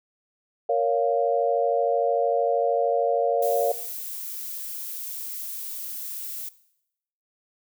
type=chord; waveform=sine; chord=Bb minor; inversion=none; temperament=just; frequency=466.2 / 559.4 / 699.2 Hz; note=Bb4 / Db5 / F5; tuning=0 / +16 / +2 cents; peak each=-24 dBFS; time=0.69-3.72 s; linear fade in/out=5 ms
type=noise; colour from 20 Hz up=violet; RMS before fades=-34 dBFS; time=3.42-6.49 s; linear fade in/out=5 ms
effects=noise-tail reverb RT60 0.8 s tail -18 dB re dry